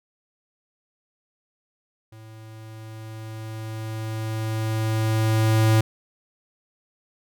square tone with level ramp, 110.3 Hz, A2, 5 cents sharp, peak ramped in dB -43 to -15 dBFS, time 2.12-5.81 s, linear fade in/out 5 ms, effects none

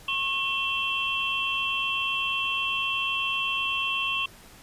sine tone cluster, 1089 / 2696 / 3095 / 3313 Hz, C#6 / E7 / G7 / G#7, -31 / +38 / -23 / -5 cents, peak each -32 / -27 / -32 / -35 dBFS, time 0.08-4.26 s, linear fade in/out 5 ms, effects pink hiss -50 dBFS RMS until 4.62 s + resampled to 32000 Hz

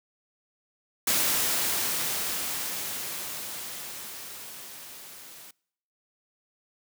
white noise with level ramp, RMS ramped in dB -24 to -47 dBFS, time 1.07-5.51 s, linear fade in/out 5 ms, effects noise-tail reverb RT60 0.7 s tail -26 dB re dry + high-pass 100 Hz 12 dB/octave

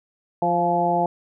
harmonic tone with a mistuned harmonic, 174.2 Hz, F3, 4 cents flat, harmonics 1 / 2 / 3 / 4 / 5, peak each -27 / -27 / -27 / -21 / -23 dBFS, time 0.42-1.06 s, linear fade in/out 2 ms, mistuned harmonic 5, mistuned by -27 cents, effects none

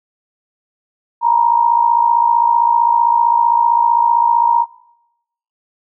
sine tone with amplitude modulation, 941 Hz, A#5, 16 cents sharp, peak -6 dBFS, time 1.21-4.66 s, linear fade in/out 50 ms, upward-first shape sine, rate 55.5 Hz, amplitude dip 70%, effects noise-tail reverb RT60 0.9 s tail -23 dB re dry

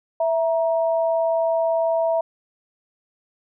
sine tone pair together, 659.3 / 941.1 Hz, E5 / A#5, 0 / +16 cents, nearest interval tritone, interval 616 cents, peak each -18 / -27 dBFS, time 0.2-2.21 s, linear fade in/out 5 ms, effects none

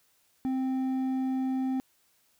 sine tone with hard clipping, 261.6 Hz, C4, in tune, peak -28 dBFS, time 0.45-1.8 s, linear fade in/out 0 ms, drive 5 dB, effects white hiss -68 dBFS RMS until 2.39 s

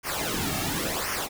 pink noise with flanger, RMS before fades -29 dBFS, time 0.03-1.29 s, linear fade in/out 50 ms, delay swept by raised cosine 0.25 to 2.05 ms, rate 0.93 Hz, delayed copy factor -0.7, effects none

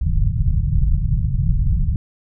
pink low-pass noise, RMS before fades -17 dBFS, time 0.01-1.96 s, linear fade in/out 2 ms, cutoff 160 Hz, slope 48 dB/octave, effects none

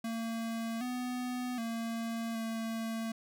square tone with pitch steps, 227.6 / 249.1 / 228.7 / 225.5 Hz, A#3 / B3 / A#3 / A3, -41 / +15 / -33 / +43 cents, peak -35 dBFS, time 0.04-3.12 s, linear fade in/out 5 ms, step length 770 ms, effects none

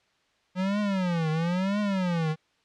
square tone with vibrato, 180.5 Hz, F#3, 43 cents flat, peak -25 dBFS, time 0.55-2.36 s, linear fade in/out 50 ms, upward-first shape triangle, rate 1 Hz, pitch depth 270 cents each way, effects white hiss -67 dBFS RMS until 2.64 s + low-pass 4000 Hz 12 dB/octave

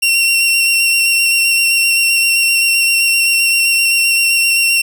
sawtooth tone with vibrato, 2735 Hz, F7, 37 cents flat, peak -7 dBFS, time 0.02-4.82 s, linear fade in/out 10 ms, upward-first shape square, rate 7.7 Hz, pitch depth 12 cents each way, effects none

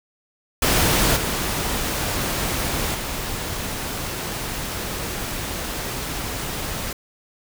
pink noise with level steps, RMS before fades -18 / -24 / -28 dBFS, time 0.62-6.93 s, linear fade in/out 5 ms, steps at 1.16 / 2.94 s, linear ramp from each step 10 ms, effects none

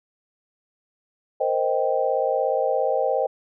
sine chord, C minor seventh, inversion third, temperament equal, 466.2 / 523.3 / 622.3 / 784 Hz, Bb4 / C5 / Eb5 / G5, 0 / 0 / 0 / 0 cents, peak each -27 / -23 / -25 / -26 dBFS, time 1.4-3.27 s, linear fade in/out 10 ms, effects none

